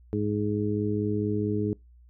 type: harmonic tone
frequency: 104.5 Hz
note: G#2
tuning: 11 cents sharp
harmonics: 1 / 2 / 3 / 4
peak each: -30 / -30 / -30 / -30 dBFS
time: 0.13-1.73 s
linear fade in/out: 0 ms
effects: noise-tail reverb RT60 0.2 s tail -25 dB re dry + added 60 Hz sine -51 dBFS peak until 2.09 s